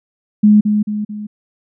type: tone with echo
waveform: sine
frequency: 210 Hz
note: G#3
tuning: 19 cents sharp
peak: -5 dBFS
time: 0.43-0.61 s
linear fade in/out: 10 ms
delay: 220 ms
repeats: 3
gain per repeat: -6 dB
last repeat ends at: 1.27 s
effects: none